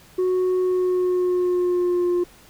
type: tone with pitch glide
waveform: sine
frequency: 367.9 to 353.3 Hz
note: F#4 to F4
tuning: -10 to +20 cents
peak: -15 dBFS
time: 0.18-2.24 s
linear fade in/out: 10 ms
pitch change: -70 cents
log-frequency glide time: 0.59-2.09 s
effects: tanh soft clip ceiling -17 dBFS + pink hiss -50 dBFS RMS until 2.49 s